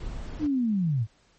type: noise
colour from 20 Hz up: brown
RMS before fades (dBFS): -35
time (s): 0-0.47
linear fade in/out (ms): 5
type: linear sweep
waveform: sine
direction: down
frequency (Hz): 314.5 to 100.3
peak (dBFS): -22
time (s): 0.39-1.07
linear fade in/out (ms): 50
effects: pink hiss -63 dBFS RMS until 1.38 s + MP3 32 kbps